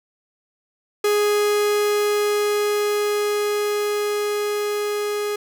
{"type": "tone with level ramp", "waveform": "45% pulse", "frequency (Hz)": 415.3, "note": "G#4", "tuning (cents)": 0, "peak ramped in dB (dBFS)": [-16, -22], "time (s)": [1.04, 5.36], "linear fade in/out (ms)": 5, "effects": []}